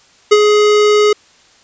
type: tone with ADSR envelope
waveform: square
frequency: 419.3 Hz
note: G#4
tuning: 17 cents sharp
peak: -3 dBFS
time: 0.31-1.13 s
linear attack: 13 ms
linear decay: 40 ms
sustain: -5 dB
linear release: 5 ms
effects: white hiss -48 dBFS RMS until 1.63 s + resampled to 16000 Hz